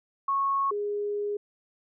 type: tone pair in turn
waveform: sine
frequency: 1100 / 412 Hz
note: C#6 / G#4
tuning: -14 / -14 cents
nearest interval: octave + perfect fourth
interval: 1700 cents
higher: first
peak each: -23 / -27 dBFS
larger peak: first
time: 0.28-0.71 / 0.71-1.37 s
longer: second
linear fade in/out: 5 ms
effects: none